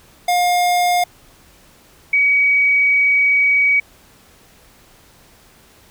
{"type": "tone pair in turn", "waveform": ["square", "sine"], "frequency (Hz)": [711, 2264], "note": ["F5", "C#7"], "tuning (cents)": [31, 36], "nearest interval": "octave + minor sixth", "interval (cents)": 2005, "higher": "second", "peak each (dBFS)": [-14, -11], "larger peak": "second", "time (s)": [[0.28, 1.04], [2.13, 3.8]], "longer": "second", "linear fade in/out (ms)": 5, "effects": ["pink hiss -49 dBFS RMS until 5.9 s"]}